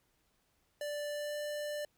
square tone with pitch glide, 587.3 to 592.1 Hz, D5 to D5, 0 to +14 cents, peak -37 dBFS, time 0.81-1.85 s, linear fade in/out 2 ms, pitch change +14 cents, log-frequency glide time 1.1-1.37 s, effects pink hiss -75 dBFS RMS until 1.97 s

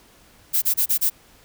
violet noise bursts, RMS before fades -19 dBFS, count 5, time 0.53-1.101 s, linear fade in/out 20 ms, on 91 ms, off 29 ms, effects pink hiss -53 dBFS RMS until 1.44 s

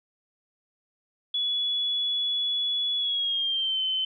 sine tone with pitch glide, 3400 to 3064 Hz, G#7 to G7, +40 to -40 cents, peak -24 dBFS, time 1.34-4.05 s, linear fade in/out 5 ms, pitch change -180 cents, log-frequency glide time 2.97-3.82 s, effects none

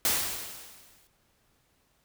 white noise with exponential decay, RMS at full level -24 dBFS, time 0.05-1.07 s, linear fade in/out 0 ms, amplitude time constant 220 ms, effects pink hiss -69 dBFS RMS until 2.04 s

